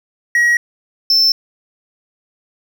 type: tone pair in turn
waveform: triangle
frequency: 1904 / 5323 Hz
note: A#6 / E8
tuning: +36 / +16 cents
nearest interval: octave + tritone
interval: 1780 cents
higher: second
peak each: -8 dBFS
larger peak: neither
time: 0.35-0.57 / 1.1-1.32 s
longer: neither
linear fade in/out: 2 ms
effects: none